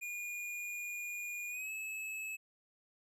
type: tone with pitch glide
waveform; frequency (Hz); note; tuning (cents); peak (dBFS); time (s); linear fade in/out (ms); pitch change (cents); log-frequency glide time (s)
square; 2434 to 2594; D#7 to E7; -39 to -28; -40; 0.01-2.37; 20; +111; 1.49-1.7
effects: none